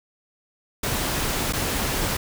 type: noise with dropouts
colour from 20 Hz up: pink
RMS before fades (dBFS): -25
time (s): 0.83-2.17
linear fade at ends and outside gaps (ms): 5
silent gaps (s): 1.526-1.533
effects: none